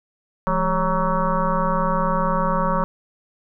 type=tone with frequency modulation; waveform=sine; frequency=553 Hz; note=C#5; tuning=4 cents flat; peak=-17 dBFS; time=0.47-2.84 s; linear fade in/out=0 ms; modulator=191 Hz; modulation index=3.8; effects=none